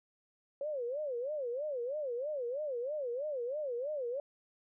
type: tone with vibrato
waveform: sine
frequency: 538 Hz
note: C5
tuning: 48 cents sharp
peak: -34 dBFS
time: 0.61-4.2 s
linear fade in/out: 2 ms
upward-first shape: sine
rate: 3.1 Hz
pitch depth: 230 cents each way
effects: none